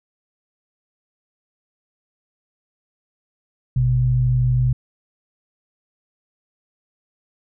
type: tone pair together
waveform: sine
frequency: 52.77 / 125.5 Hz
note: G#1 / B2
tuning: +28 / +28 cents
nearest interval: octave + minor third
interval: 1500 cents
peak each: -23 / -15 dBFS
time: 3.76-4.73 s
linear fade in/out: 5 ms
effects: none